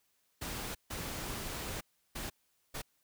pink noise bursts at uneven times, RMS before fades -40 dBFS, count 4, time 0.41-0.75 / 0.9-1.81 / 2.15-2.3 / 2.74-2.82 s, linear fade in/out 10 ms, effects white hiss -75 dBFS RMS until 3.03 s

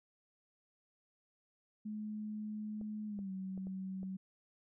sine tone with pitch glide, 212.8 to 189.58 Hz, G#3 to F#3, +42 to +42 cents, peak -39 dBFS, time 1.85-4.17 s, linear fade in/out 10 ms, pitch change -200 cents, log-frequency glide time 3.07-3.31 s
clicks, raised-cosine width 2 ms, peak -39 dBFS, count 5, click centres 2.813 / 3.19 / 3.577 / 3.67 / 4.031 s
effects none

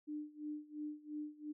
sine tone with tremolo, 300 Hz, D4, 37 cents sharp, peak -39 dBFS, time 0.07-1.53 s, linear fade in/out 20 ms, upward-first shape sine, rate 2.9 Hz, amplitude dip 90%, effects none

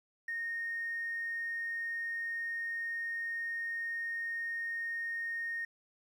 triangle tone, 1849 Hz, A#6, 15 cents flat, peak -31 dBFS, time 0.28-5.65 s, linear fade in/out 5 ms, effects tanh soft clip ceiling -32 dBFS + 12-bit

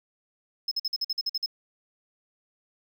triangle tone bursts, 5170 Hz, E8, 34 cents flat, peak -24 dBFS, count 10, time 0.68-1.461 s, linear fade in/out 5 ms, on 34 ms, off 49 ms, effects none

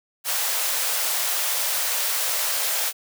white high-pass noise, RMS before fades -24 dBFS, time 0.24-2.93 s, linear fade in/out 50 ms, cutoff 480 Hz, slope 48 dB/octave, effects none

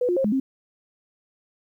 sine tone with pitch steps, 494.3 / 355 / 535 / 209.6 / 266.6 Hz, B4 / F4 / C5 / G#3 / C4, +1 / +28 / +38 / +16 / +33 cents, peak -19 dBFS, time 0.01-0.4 s, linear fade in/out 5 ms, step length 78 ms, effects 10-bit

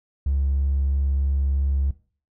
triangle tone with vibrato, 68.9 Hz, C#2, 10 cents flat, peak -16 dBFS, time 0.26-1.91 s, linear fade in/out 5 ms, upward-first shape triangle, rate 3.1 Hz, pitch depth 8 cents each way, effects noise-tail reverb RT60 0.4 s tail -20 dB re dry + tanh soft clip ceiling -15 dBFS

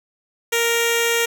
10% pulse tone with notch filter, 466.2 Hz, A#4, in tune, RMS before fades -19 dBFS, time 0.52-1.26 s, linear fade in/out 10 ms, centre 1100 Hz, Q 1.1, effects 7-bit

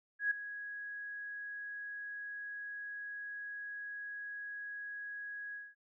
sine tone with ADSR envelope, 1661.2 Hz, G#6, in tune, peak -27 dBFS, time 0.19-5.75 s, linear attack 120 ms, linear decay 6 ms, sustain -14 dB, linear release 210 ms, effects none

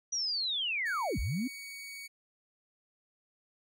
sine linear two-way sweep, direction down then up, 5870 to 41.2 to 272.8 Hz, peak -30 dBFS, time 0.12-1.48 s, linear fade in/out 10 ms, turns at 1.19 s
sawtooth tone, 2244 Hz, C#7, 21 cents sharp, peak -39 dBFS, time 0.85-2.08 s, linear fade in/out 20 ms
effects none

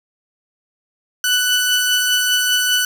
sawtooth tone pair together, 1488 / 2981 Hz, F#6 / F#7, +9 / +12 cents, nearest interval octave, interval 1203 cents, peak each -14 dBFS, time 1.24-2.85 s, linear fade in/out 2 ms, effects none

